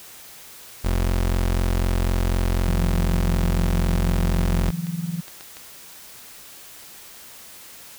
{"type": "tone", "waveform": "30% pulse", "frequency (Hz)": 44, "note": "F1", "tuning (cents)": 14, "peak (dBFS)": -16, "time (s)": [0.84, 4.71], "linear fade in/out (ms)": 10}
{"type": "tone with tremolo", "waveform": "sine", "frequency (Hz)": 169.6, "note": "E3", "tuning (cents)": 50, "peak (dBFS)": -20, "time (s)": [2.68, 5.21], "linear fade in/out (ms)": 10, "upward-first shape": "triangle", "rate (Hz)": 20, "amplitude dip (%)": 95}
{"type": "clicks", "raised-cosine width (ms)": 0.2, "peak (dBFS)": -22, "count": 5, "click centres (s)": [4.339, 4.869, 5.281, 5.409, 5.569]}
{"effects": ["white hiss -43 dBFS RMS until 7.98 s"]}